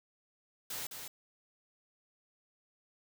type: noise with echo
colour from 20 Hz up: white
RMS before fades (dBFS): -40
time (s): 0.7-0.87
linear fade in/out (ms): 5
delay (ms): 210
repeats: 1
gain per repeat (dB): -5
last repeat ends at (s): 1.08
effects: none